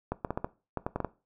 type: clicks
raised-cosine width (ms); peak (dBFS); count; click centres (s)
1; -16; 10; 0.12 / 0.248 / 0.306 / 0.375 / 0.445 / 0.773 / 0.865 / 0.96 / 1.003 / 1.047
effects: noise-tail reverb RT60 0.3 s tail -18 dB re dry